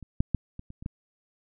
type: clicks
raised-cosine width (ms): 5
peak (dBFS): -30 / -10 / -12 / -26 / -30 / -29 / -20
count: 7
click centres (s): 0.027 / 0.205 / 0.347 / 0.594 / 0.704 / 0.825 / 0.861
effects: none